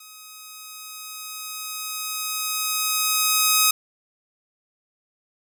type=tone with level ramp; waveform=5% pulse; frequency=1264 Hz; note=D#6; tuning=27 cents sharp; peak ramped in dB=-31 to -3 dBFS; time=0-3.71 s; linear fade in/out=5 ms; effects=none